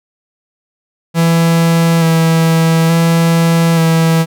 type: tone with vibrato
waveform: 45% pulse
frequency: 164.81 Hz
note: E3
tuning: in tune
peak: -8 dBFS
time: 1.14-4.26 s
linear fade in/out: 50 ms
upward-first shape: square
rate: 0.57 Hz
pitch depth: 15 cents each way
effects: none